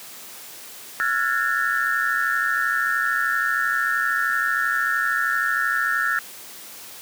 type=tone cluster; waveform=sine; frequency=1354 / 1447 / 1671 / 1801 Hz; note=E6 / F#6 / G#6 / A6; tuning=+46 / -39 / +10 / +40 cents; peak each=-25 dBFS; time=1-6.19 s; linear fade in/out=0 ms; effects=white hiss -40 dBFS RMS until 7.01 s + high-pass 150 Hz 12 dB/octave